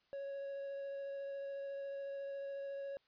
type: tone with vibrato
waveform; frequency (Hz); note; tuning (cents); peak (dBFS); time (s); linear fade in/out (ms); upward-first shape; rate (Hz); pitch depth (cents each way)
triangle; 554.4; C#5; 0; -39; 0.13-2.97; 0; sine; 14; 8
effects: white hiss -75 dBFS RMS until 3.07 s + resampled to 11025 Hz